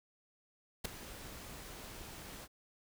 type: noise with ADSR envelope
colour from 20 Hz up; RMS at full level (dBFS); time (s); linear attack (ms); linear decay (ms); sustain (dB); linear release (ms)
pink; -33; 0.84-2.48; 15; 3; -16; 44
effects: none